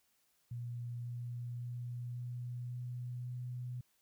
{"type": "tone with pitch steps", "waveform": "sine", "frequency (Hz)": [120, 120.76, 121.53, 122.31, 123.09, 123.87], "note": ["B2", "B2", "B2", "B2", "B2", "B2"], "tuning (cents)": [-49, -38, -27, -16, -5, 6], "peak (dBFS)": -39, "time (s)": [0.51, 3.81], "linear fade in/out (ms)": 5, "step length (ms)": 550, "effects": ["white hiss -75 dBFS RMS until 4.01 s"]}